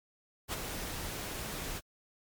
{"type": "noise with ADSR envelope", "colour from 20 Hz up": "pink", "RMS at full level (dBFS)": -33, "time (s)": [0.48, 1.81], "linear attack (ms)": 50, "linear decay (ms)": 18, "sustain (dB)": -6, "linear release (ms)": 38, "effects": ["MP3 96 kbps"]}